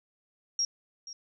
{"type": "tone with echo", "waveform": "sine", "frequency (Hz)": 5600, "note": "F8", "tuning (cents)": 4, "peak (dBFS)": -25, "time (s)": [0.59, 0.65], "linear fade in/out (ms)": 2, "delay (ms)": 480, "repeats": 1, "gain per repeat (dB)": -15, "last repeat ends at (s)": 1.13, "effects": []}